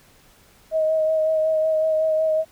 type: tone with vibrato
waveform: sine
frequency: 631 Hz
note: D#5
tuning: 24 cents sharp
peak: -17 dBFS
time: 0.71-2.45 s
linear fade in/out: 50 ms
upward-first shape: sine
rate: 5.4 Hz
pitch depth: 19 cents each way
effects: pink hiss -54 dBFS RMS until 2.51 s